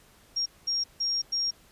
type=tone bursts at uneven times; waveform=sine; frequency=5580 Hz; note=F8; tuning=2 cents flat; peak=-25 dBFS; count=4; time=0.36-0.46 / 0.67-0.84 / 1-1.22 / 1.32-1.51 s; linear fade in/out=10 ms; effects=pink hiss -58 dBFS RMS until 1.71 s + resampled to 32000 Hz